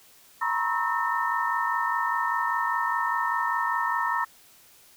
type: tone cluster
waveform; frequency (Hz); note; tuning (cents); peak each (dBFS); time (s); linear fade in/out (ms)
sine; 930 / 975 / 1086 / 1300 / 1818; A#5 / B5 / C#6 / E6 / A#6; -4 / -23 / -36 / -24 / -44; -30; 0.41-4.25; 10
effects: white hiss -55 dBFS RMS until 4.96 s